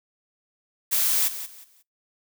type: noise with echo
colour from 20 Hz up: blue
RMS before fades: -22 dBFS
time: 0.91-1.29 s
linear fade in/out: 20 ms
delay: 180 ms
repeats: 3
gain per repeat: -12 dB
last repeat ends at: 1.83 s
effects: noise-tail reverb RT60 0.2 s tail -25 dB re dry